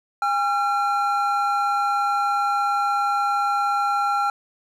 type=tone pair together; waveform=triangle; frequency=811.6 / 1365 Hz; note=G#5 / F6; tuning=-40 / -40 cents; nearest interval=major sixth; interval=900 cents; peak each=-20 dBFS; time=0.22-4.3 s; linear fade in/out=2 ms; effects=none